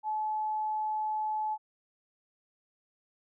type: tone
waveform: sine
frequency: 860 Hz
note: A5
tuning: 40 cents flat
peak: -29 dBFS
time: 0.03-1.58 s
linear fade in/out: 50 ms
effects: none